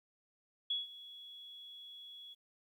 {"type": "tone with ADSR envelope", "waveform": "sine", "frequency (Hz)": 3365, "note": "G#7", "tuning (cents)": 22, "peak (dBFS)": -31, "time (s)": [0.7, 2.35], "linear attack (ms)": 6, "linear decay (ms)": 160, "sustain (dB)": -18, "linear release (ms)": 25, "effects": ["12-bit"]}